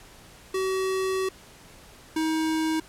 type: tone pair in turn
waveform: square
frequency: 379.2 / 317.5 Hz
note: F#4 / D#4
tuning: +43 / +35 cents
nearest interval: minor third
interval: 308 cents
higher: first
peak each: -25 / -24 dBFS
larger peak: second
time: 0.54-1.29 / 2.16-2.8 s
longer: first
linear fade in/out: 5 ms
effects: pink hiss -50 dBFS RMS until 2.88 s + low-pass 12000 Hz 12 dB/octave